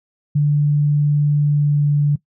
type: tone with pitch glide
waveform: sine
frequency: 146.8 to 145.87 Hz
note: D3 to D3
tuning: 0 to -11 cents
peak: -12 dBFS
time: 0.35-2.16 s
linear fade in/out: 10 ms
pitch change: -11 cents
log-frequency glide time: 1.41-1.88 s
effects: noise-tail reverb RT60 0.1 s tail -19 dB re dry